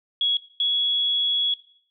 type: tone pair in turn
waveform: sine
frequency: 3339 / 3357 Hz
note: G#7 / G#7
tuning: +9 / +18 cents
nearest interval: unison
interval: 9 cents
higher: second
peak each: -19 dBFS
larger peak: neither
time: 0.21-0.37 / 0.6-1.54 s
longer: second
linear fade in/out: 2 ms
effects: noise-tail reverb RT60 0.6 s tail -18 dB re dry